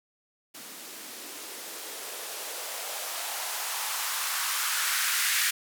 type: noise with band-pass filter sweep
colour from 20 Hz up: violet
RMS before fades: -32 dBFS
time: 0.54-5.51 s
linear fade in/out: 10 ms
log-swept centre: 230 to 1800 Hz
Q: 2.1
effects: none